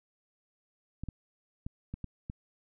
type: clicks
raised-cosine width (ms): 5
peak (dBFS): -25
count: 6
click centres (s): 1.036 / 1.087 / 1.665 / 1.94 / 2.043 / 2.299
effects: none